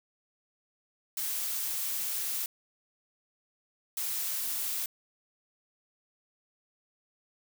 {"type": "noise bursts at uneven times", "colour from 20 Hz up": "blue", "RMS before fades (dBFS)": -33, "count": 2, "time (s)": [[1.17, 2.46], [3.97, 4.86]], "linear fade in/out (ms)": 2, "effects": []}